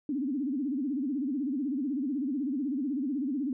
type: tone with vibrato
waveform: sine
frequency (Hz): 273.4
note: C#4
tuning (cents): -24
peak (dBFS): -28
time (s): 0.09-3.53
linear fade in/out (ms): 2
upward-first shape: sine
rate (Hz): 16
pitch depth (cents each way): 190
effects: none